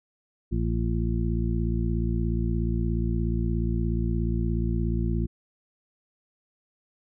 harmonic tone, 56.9 Hz, A#1, 41 cents flat, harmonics 1 / 2 / 3 / 4 / 6, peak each -26 / -29 / -31 / -32 / -34 dBFS, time 0.51-5.27 s, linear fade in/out 20 ms, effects none

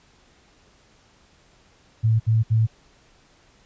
sine tone bursts, 111.5 Hz, A2, 23 cents sharp, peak -15 dBFS, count 3, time 2.03-2.67 s, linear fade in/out 20 ms, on 170 ms, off 65 ms, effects pink hiss -57 dBFS RMS until 3.65 s + resampled to 16000 Hz

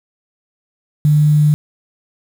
sine tone with quantisation, 149.8 Hz, D3, 35 cents sharp, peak -8 dBFS, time 1.05-1.54 s, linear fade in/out 0 ms, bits 6, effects none

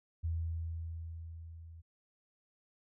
sine tone with level ramp, 82.41 Hz, E2, in tune, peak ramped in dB -31 to -49 dBFS, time 0.23-1.82 s, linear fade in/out 20 ms, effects none

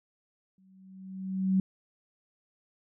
sine tone with exponential growth, 189.6 Hz, F#3, 43 cents sharp, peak -20 dBFS, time 0.58-1.6 s, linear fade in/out 2 ms, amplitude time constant 220 ms, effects none

